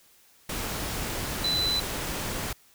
sine tone in noise, 4003 Hz, B7, 23 cents sharp, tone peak -24 dBFS, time 1.44-1.8 s, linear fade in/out 5 ms, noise pink, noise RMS -32 dBFS, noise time 0.49-2.53 s, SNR +5 dB, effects white hiss -59 dBFS RMS until 2.74 s

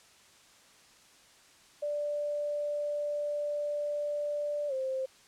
sine tone with pitch glide, 587.3 to 526.3 Hz, D5 to C5, 0 to +10 cents, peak -30 dBFS, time 1.82-5.06 s, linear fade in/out 10 ms, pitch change -190 cents, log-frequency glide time 4.68-4.73 s, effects white hiss -59 dBFS RMS until 5.27 s + low-pass 8000 Hz 12 dB/octave

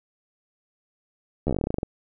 slowing click train, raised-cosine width 2 ms, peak -12 dBFS, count 15, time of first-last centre 1.47-1.831 s, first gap 12 ms, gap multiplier 1.11, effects none

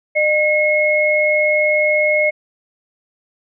sine tone pair together, 607.3 / 2169 Hz, D#5 / C#7, -42 / -38 cents, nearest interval octave + minor seventh, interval 2204 cents, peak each -15 dBFS, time 0.15-2.31 s, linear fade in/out 20 ms, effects none

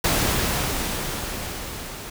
pink noise with level ramp, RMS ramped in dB -20 to -36 dBFS, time 0.04-2.1 s, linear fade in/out 5 ms, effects none

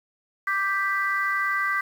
sine chord, G major, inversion second, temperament equal, 1174.7 / 1568 / 1975.5 Hz, D6 / G6 / B6, 0 / 0 / 0 cents, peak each -26 dBFS, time 0.47-1.81 s, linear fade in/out 5 ms, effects tanh soft clip ceiling -13 dBFS + 8-bit

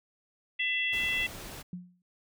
harmonic tone, 670 Hz, E5, 28 cents sharp, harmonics 3 / 4 / 5, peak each -31 / -30 / -35 dBFS, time 0.59-1.27 s, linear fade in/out 10 ms
pink noise, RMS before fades -43 dBFS, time 0.92-1.63 s, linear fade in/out 20 ms
sine tone with exponential decay, 178.9 Hz, F3, 42 cents sharp, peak -33 dBFS, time 1.73-2.02 s, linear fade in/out 2 ms, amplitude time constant 62 ms
effects none

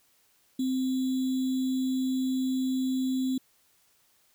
sine tone with sample-and-hold, 260 Hz, C4, 11 cents flat, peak -25 dBFS, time 0.59-3.38 s, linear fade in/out 5 ms, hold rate 3675 Hz, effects white hiss -66 dBFS RMS until 4.34 s

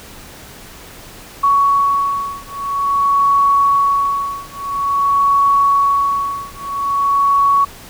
sine beating tone pair, 1118 / 1118.49 Hz, C#6 / C#6, +14 / +15 cents, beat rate 0.49 Hz, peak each -15 dBFS, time 1.43-7.65 s, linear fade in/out 10 ms, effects pink hiss -37 dBFS RMS until 7.89 s

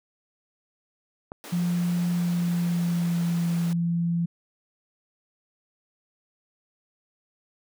click, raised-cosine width 1 ms, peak -22 dBFS, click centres 1.319 s
pink high-pass noise, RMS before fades -42 dBFS, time 1.44-3.73 s, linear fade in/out 0 ms, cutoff 200 Hz, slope 96 dB/octave
sine tone with pitch glide, 174.61 to 170.13 Hz, F3 to F3, 0 to -45 cents, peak -22 dBFS, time 1.52-4.26 s, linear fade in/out 10 ms, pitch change -45 cents, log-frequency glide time 2.11-3.5 s
effects none

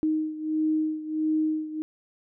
sine beating tone pair, 311.1 / 312.6 Hz, D#4 / D#4, 0 / +8 cents, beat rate 1.5 Hz, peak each -25 / -29 dBFS, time 0.03-1.82 s, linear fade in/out 0 ms, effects none

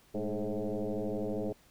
sine tone with frequency modulation, 111.2 Hz, A2, 19 cents sharp, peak -31 dBFS, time 0.14-1.53 s, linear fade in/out 10 ms, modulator 105 Hz, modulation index 4.9, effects pink hiss -63 dBFS RMS until 1.7 s

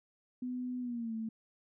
sine tone with pitch glide, 250.1 to 222.8 Hz, B3 to A3, +22 to +22 cents, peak -35 dBFS, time 0.42-1.29 s, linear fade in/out 5 ms, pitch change -200 cents, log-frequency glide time 0.8-1.14 s, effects none

